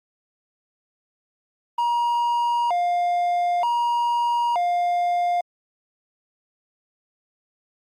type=tone with vibrato; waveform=triangle; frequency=818 Hz; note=G#5; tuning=26 cents flat; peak=-17 dBFS; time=1.78-5.41 s; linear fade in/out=5 ms; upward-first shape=square; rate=0.54 Hz; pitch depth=260 cents each way; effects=Opus 32 kbps